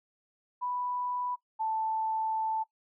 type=tone pair in turn; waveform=sine; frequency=987.8 / 881.6 Hz; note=B5 / A5; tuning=0 / +3 cents; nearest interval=major second; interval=197 cents; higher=first; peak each=-31 / -28 dBFS; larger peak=second; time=0.61-1.36 / 1.59-2.64 s; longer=second; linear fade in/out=20 ms; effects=noise-tail reverb RT60 0.1 s tail -18 dB re dry